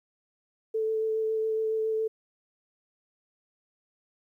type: tone with vibrato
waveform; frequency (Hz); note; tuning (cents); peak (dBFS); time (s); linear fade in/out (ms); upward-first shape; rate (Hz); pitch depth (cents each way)
sine; 440; A4; 0; -25; 0.74-2.08; 10; sine; 7.2; 11
effects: 11-bit